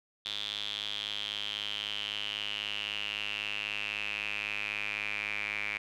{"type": "tone with band-pass filter sweep", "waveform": "square", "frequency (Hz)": 51.91, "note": "G#1", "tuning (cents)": 0, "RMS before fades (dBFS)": -36, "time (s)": [0.25, 5.78], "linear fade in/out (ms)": 10, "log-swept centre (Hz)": [3500, 2300], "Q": 8.7, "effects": []}